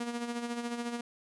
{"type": "tone with tremolo", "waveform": "sawtooth", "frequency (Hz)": 237.7, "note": "A#3", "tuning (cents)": 34, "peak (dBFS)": -28, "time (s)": [0, 1.01], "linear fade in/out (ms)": 5, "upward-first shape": "sine", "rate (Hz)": 14, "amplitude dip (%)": 55, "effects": ["resampled to 24000 Hz"]}